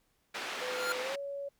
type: band-pass noise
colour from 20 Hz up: white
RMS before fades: -39 dBFS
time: 0.34-1.16 s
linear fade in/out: 10 ms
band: 330 to 2800 Hz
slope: 12 dB/octave
type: tone with exponential growth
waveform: square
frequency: 1396.9 Hz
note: F6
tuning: in tune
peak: -29 dBFS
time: 0.51-0.92 s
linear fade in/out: 0 ms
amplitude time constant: 87 ms
type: tone with pitch glide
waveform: sine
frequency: 503 to 561.3 Hz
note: B4 to C#5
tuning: +32 to +22 cents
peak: -36 dBFS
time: 0.61-1.49 s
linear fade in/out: 10 ms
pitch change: +190 cents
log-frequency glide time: 1-1.16 s
effects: pink hiss -74 dBFS RMS until 1.59 s